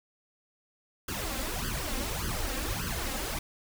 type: noise with flanger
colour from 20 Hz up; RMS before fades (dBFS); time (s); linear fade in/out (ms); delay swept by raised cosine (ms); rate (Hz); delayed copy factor
pink; -33; 1.08-3.39; 5; 0.63 to 3.83; 1.7; +0.95
effects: none